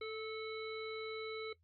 harmonic tone with a mistuned harmonic, 440 Hz, A4, in tune, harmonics 1 / 3 / 5 / 7 / 9, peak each -41 / -50 / -48 / -61 / -51 dBFS, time 0.01-1.53 s, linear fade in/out 5 ms, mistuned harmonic 3, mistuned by -25 cents, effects noise-tail reverb RT60 0.1 s tail -18 dB re dry + added 83 Hz sine -70 dBFS peak until 1.63 s

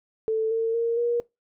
sine tone with pitch steps, 441.7 / 452.5 / 463.7 / 475 Hz, A4 / A4 / A#4 / A#4, +7 / +48 / -9 / +33 cents, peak -21 dBFS, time 0.28-1.2 s, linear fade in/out 0 ms, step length 230 ms, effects noise-tail reverb RT60 0.2 s tail -22 dB re dry

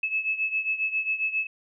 sine beating tone pair, 2596 / 2603.4 Hz, E7 / E7, -27 / -22 cents, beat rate 7.4 Hz, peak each -26 / -30 dBFS, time 0.03-1.47 s, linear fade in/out 5 ms, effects none

